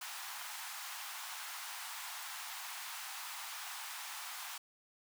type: high-pass noise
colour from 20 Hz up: pink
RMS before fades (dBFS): -45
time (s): 0.01-4.58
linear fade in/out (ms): 5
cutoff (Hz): 790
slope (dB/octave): 48
effects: none